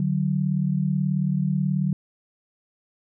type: tone pair together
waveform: sine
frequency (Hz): 148.44 / 186.9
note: D3 / F#3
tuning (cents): +19 / +18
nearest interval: major third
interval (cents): 399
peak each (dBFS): -23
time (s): 0-1.93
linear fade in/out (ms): 2
effects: none